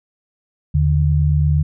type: tone pair together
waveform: sine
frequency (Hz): 79.43 / 148.3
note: D#2 / D3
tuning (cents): +36 / +17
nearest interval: major seventh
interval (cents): 1081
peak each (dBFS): -15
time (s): 0.74-1.63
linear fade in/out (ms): 10
effects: none